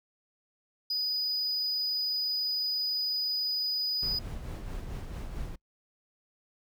triangle tone, 4963 Hz, D#8, 5 cents flat, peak -27 dBFS, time 0.9-4.19 s, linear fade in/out 5 ms
brown noise with tremolo, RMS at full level -36 dBFS, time 4.02-5.56 s, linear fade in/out 10 ms, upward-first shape sine, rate 4.5 Hz, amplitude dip 40%
effects noise-tail reverb RT60 0.1 s tail -25 dB re dry

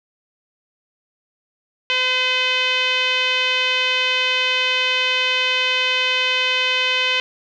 5% pulse tone with low-pass filter, 510 Hz, C5, 44 cents flat, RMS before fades -19 dBFS, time 1.9-7.2 s, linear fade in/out 0 ms, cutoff 2900 Hz, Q 3.4, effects none

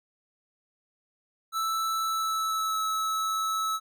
square tone with pitch glide, 1318.5 to 1300.3 Hz, E6 to E6, 0 to -24 cents, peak -27 dBFS, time 1.52-3.8 s, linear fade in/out 50 ms, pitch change -24 cents, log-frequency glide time 2.01-2.84 s, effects none

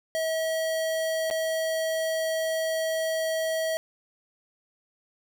square tone with dropouts, 643 Hz, E5, 43 cents flat, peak -26 dBFS, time 0.15-3.77 s, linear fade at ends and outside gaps 0 ms, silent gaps 1.301-1.31 s, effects none

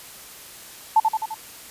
sine tone with echo, 880 Hz, A5, in tune, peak -11 dBFS, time 0.96-1 s, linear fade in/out 5 ms, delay 86 ms, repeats 4, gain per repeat -4 dB, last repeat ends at 1.344 s, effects white hiss -42 dBFS RMS until 1.7 s + resampled to 32000 Hz

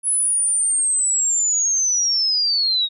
sine linear sweep, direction down, 10310 to 3738 Hz, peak -16 dBFS, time 0.03-2.89 s, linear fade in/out 50 ms, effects none

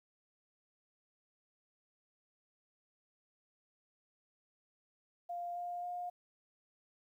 sine tone with pitch steps, 698.5 / 704.6 / 710.7 Hz, F5 / F5 / F5, 0 / +15 / +30 cents, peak -38 dBFS, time 5.29-6.1 s, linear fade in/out 10 ms, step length 270 ms, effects 12-bit

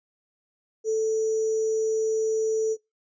sine tone with sample-and-hold, 440 Hz, A4, in tune, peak -21 dBFS, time 0.84-2.77 s, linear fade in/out 50 ms, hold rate 6300 Hz, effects noise-tail reverb RT60 0.2 s tail -22 dB re dry + resampled to 16000 Hz

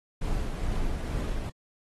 brown noise with tremolo, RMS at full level -28 dBFS, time 0.21-1.5 s, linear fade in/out 10 ms, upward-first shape triangle, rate 2.3 Hz, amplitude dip 30%, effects AAC 32 kbps

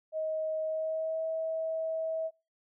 sine tone with pitch glide, 630 to 644.4 Hz, D#5 to E5, +21 to -39 cents, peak -30 dBFS, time 0.12-2.31 s, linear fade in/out 50 ms, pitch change +40 cents, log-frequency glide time 0.63-1.24 s, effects noise-tail reverb RT60 0.3 s tail -25 dB re dry

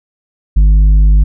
sine tone with tanh clipping, 50.9 Hz, G#1, 34 cents flat, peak -5 dBFS, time 0.56-1.24 s, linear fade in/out 10 ms, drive 6 dB, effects none

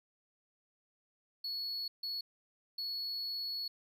triangle tone bursts at uneven times, 4382 Hz, C#8, 21 cents flat, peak -35 dBFS, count 3, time 1.44-1.88 / 2.03-2.21 / 2.78-3.68 s, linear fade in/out 5 ms, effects none

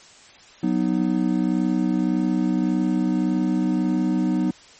triangle chord, B major, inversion second, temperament just, 185.21 / 246.9 / 308.7 Hz, F#3 / B3 / D#4, +2 / 0 / -14 cents, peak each -21 dBFS, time 0.63-4.51 s, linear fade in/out 5 ms, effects white hiss -48 dBFS RMS until 4.79 s + MP3 32 kbps

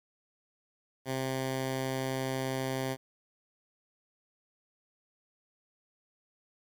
10% pulse tone, 131.9 Hz, C3, 14 cents sharp, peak -23 dBFS, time 1.05-2.97 s, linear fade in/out 50 ms, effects 10-bit

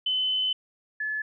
sine tone pair in turn, 3034 / 1721.6 Hz, F#7 / A6, +43 / -38 cents, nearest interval minor seventh, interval 981 cents, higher first, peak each -23 / -27 dBFS, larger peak first, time 0.06-0.53 / 1-1.22 s, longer first, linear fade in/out 5 ms, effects none

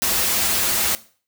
white noise with comb filter, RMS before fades -20 dBFS, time 0.02-0.95 s, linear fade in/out 0 ms, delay 6.8 ms, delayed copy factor -0.8, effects noise-tail reverb RT60 0.4 s tail -17 dB re dry

